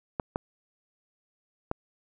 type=clicks; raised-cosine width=1 ms; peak=-14 dBFS; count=3; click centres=0.198 / 0.359 / 1.714 s; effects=none